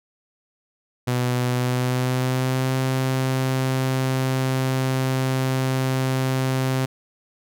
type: tone with pitch glide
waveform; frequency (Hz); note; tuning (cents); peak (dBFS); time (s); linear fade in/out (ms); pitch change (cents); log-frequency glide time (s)
sawtooth; 124.3 to 131.08; B2 to C3; +12 to +4; -16; 1.07-6.86; 10; +92; 1.49-2.75
effects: none